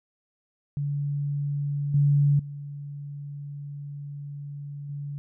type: tone with level steps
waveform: sine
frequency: 143.4 Hz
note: D3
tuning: 41 cents flat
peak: -25 / -17 / -34 / -31 dBFS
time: 0.77-5.18 s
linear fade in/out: 0 ms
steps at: 1.94 / 2.39 / 4.89 s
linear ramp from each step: 5 ms
effects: none